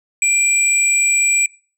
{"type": "tone pair together", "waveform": "sine", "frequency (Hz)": [2367, 7841], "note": ["D7", "B8"], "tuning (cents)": [13, -13], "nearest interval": "octave + major sixth", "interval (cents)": 2074, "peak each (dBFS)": -14, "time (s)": [0.22, 1.46], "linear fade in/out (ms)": 2, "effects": ["noise-tail reverb RT60 0.4 s tail -24 dB re dry", "tanh soft clip ceiling -6 dBFS"]}